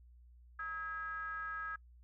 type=ring-modulated tone; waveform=triangle; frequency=180.3 Hz; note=F#3; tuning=45 cents flat; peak=-34 dBFS; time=0.59-1.76 s; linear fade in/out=5 ms; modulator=1460 Hz; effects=noise-tail reverb RT60 0.1 s tail -25 dB re dry + added 60 Hz sine -57 dBFS peak until 2.03 s